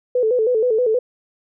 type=tone with vibrato; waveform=sine; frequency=467.6 Hz; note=A#4; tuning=5 cents sharp; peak=-14 dBFS; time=0.15-0.99 s; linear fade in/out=5 ms; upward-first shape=square; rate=6.3 Hz; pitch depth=110 cents each way; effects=none